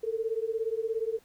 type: beating tone pair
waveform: sine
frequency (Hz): 440 / 457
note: A4 / A#4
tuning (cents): 0 / -34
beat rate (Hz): 17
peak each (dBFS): -31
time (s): 0.03-1.19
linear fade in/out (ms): 10
effects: pink hiss -63 dBFS RMS until 1.24 s